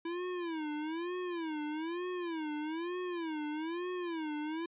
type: tone with vibrato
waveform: square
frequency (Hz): 329.6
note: E4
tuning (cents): 0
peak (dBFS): -36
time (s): 0.05-4.66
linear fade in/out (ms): 5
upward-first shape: sine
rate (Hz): 1.1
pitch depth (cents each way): 170
effects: resampled to 8000 Hz